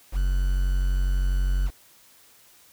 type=tone with quantisation; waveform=triangle; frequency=46.09 Hz; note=F#1; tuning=6 cents flat; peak=-18 dBFS; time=0.12-1.71 s; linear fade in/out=50 ms; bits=7; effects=white hiss -55 dBFS RMS until 2.72 s